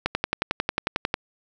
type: click train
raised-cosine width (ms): 0.3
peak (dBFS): -6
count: 13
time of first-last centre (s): 0.06-1.141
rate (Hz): 11.1
effects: none